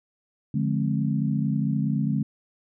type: chord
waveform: sine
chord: D half-diminished seventh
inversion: none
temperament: just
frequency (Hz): 146.83 / 176.2 / 211.4 / 264.3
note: D3 / F3 / Ab3 / C4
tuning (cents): 0 / +16 / +31 / +18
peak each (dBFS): -25 / -31 / -26 / -30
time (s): 0.54-2.23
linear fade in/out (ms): 5
effects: none